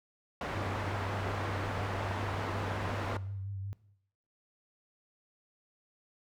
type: low-pass noise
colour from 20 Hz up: white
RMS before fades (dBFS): -37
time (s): 0.41-3.17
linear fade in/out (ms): 2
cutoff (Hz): 1200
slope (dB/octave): 12
type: tone with vibrato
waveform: sine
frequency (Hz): 98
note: G2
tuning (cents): 0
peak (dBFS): -36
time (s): 0.55-3.73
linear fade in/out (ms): 0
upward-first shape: sine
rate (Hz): 5.5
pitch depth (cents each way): 33
effects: noise-tail reverb RT60 0.7 s tail -18 dB re dry